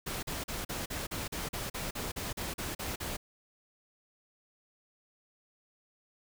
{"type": "noise bursts", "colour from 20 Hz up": "pink", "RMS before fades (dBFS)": -37, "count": 15, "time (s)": [0.06, 3.17], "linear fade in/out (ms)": 10, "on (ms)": 170, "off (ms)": 40, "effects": []}